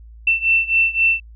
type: beating tone pair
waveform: sine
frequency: 2680 / 2683.8 Hz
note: E7 / E7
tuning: +28 / +30 cents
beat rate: 3.8 Hz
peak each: -16 / -18 dBFS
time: 0.27-1.2 s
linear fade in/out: 5 ms
effects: added 56 Hz sine -38 dBFS peak until 1.35 s